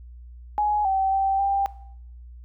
sine tone with pitch steps, 837 / 771 / 778 / 791 Hz, G#5 / G5 / G5 / G5, +13 / -29 / -13 / +15 cents, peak -19 dBFS, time 0.58-1.66 s, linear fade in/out 0 ms, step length 270 ms, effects noise-tail reverb RT60 0.7 s tail -19 dB re dry + added 60 Hz sine -40 dBFS peak until 2.44 s

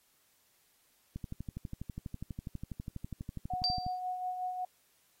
click train, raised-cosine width 5 ms, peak -27 dBFS, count 34, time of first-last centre 1.16-3.865 s, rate 12.2 Hz
sine tone with tremolo, 733 Hz, F#5, 16 cents flat, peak -32 dBFS, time 3.5-4.65 s, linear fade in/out 5 ms, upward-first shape sine, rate 5.5 Hz, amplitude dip 45%
sine tone with exponential decay, 4679 Hz, D8, 7 cents flat, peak -25 dBFS, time 3.64-3.99 s, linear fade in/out 0 ms, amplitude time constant 76 ms
effects white hiss -70 dBFS RMS until 5.2 s + AAC 48 kbps

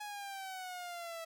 sawtooth exponential sweep, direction down, 840 to 654 Hz, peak -38 dBFS, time 0-1.25 s, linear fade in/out 10 ms, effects none

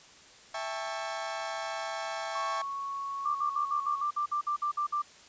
30% pulse chord, A dominant seventh, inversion second, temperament equal with one note detuned, 659.3 / 800 / 880 / 1108.7 Hz, E5 / G5 / A5 / C#6, 0 / +35 / 0 / 0 cents, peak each -35 / -37 / -38 / -38 dBFS, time 0.54-2.62 s, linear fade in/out 5 ms
sine tone, 1108.7 Hz, C#6, in tune, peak -33 dBFS, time 2.35-4.03 s, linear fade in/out 5 ms
sine tone bursts, 1182 Hz, D6, 11 cents sharp, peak -27 dBFS, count 12, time 3.25-5.021 s, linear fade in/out 10 ms, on 99 ms, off 53 ms
effects white hiss -54 dBFS RMS until 5.28 s + resampled to 16000 Hz

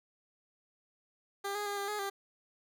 15% pulse tone with pitch steps, 399 / 414.2 / 405.6 / 400 / 419.2 / 396 Hz, G4 / G#4 / G#4 / G4 / G#4 / G4, +31 / -5 / -41 / +35 / +16 / +18 cents, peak -28 dBFS, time 1.44-2.1 s, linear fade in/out 10 ms, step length 110 ms, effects none

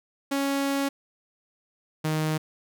sawtooth tone pair in turn, 277.2 / 155.84 Hz, C#4 / D#3, 0 / +3 cents, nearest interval minor seventh, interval 997 cents, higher first, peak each -20 dBFS, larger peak neither, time 0.31-0.89 / 2.04-2.38 s, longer first, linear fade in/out 10 ms, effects none

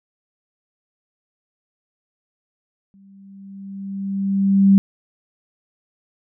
sine tone with exponential growth, 196 Hz, G3, in tune, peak -7 dBFS, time 2.94-4.78 s, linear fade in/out 0 ms, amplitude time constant 400 ms, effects none

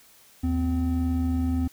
triangle tone pair together, 78.6 / 257 Hz, D#2 / C4, +18 / -31 cents, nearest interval octave + major sixth, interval 2051 cents, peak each -23 dBFS, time 0.43-1.68 s, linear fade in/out 10 ms, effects white hiss -55 dBFS RMS until 1.72 s

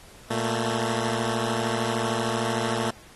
10% pulse tone pair together, 117.55 / 221.9 Hz, A#2 / A3, +15 / +15 cents, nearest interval major seventh, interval 1100 cents, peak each -19 dBFS, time 0.3-2.91 s, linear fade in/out 10 ms, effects pink hiss -50 dBFS RMS until 3.15 s + AAC 32 kbps

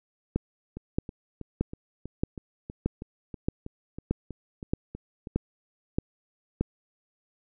two click trains, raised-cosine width 3 ms, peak -12 / -24 dBFS, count 11 / 15, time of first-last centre 0.36-6.61 / 0.77-5.272 s, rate 1.6 / 3.11 Hz, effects none

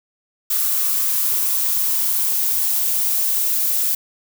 violet noise with high-pass filter sweep, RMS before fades -19 dBFS, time 0.5-3.95 s, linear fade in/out 5 ms, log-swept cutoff 1200 to 640 Hz, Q 4.6, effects none

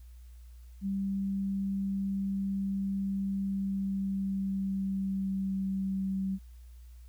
sine tone with pitch glide, 195.6 to 191.69 Hz, G3 to G3, -4 to -38 cents, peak -29 dBFS, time 0.81-6.39 s, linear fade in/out 50 ms, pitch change -34 cents, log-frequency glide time 3.37-6.23 s, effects added 60 Hz sine -47 dBFS peak until 7.08 s + white hiss -68 dBFS RMS until 7.08 s

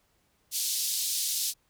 pink band-pass noise, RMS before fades -30 dBFS, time 0.51-1.54 s, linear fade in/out 50 ms, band 4000 to 15000 Hz, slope 24 dB/octave, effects pink hiss -70 dBFS RMS until 1.69 s

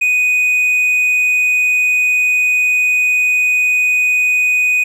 triangle tone, 2489 Hz, D#7, in tune, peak -9 dBFS, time 0.01-4.84 s, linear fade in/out 10 ms, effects none

